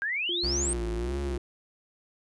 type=exponential sweep; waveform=sine; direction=up; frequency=1564 to 8870 Hz; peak=-27 dBFS; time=0.02-0.73 s; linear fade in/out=0 ms
type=tone with pitch glide; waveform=sine; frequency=349.2 to 354.1 Hz; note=F4 to F4; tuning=0 to +24 cents; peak=-33 dBFS; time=0.29-1.38 s; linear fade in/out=2 ms; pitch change=+24 cents; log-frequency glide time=0.59-1.13 s
type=tone with vibrato; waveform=45% pulse; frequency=61.74 Hz; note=B1; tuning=in tune; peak=-30 dBFS; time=0.43-1.38 s; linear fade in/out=10 ms; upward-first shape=sine; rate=1.6 Hz; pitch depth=210 cents each way
effects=resampled to 24000 Hz